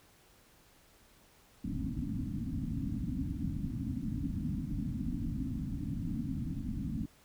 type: low-pass noise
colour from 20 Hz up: white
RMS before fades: -36 dBFS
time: 1.64-7.06 s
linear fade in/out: 5 ms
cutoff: 290 Hz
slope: 96 dB/octave
effects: pink hiss -63 dBFS RMS until 7.24 s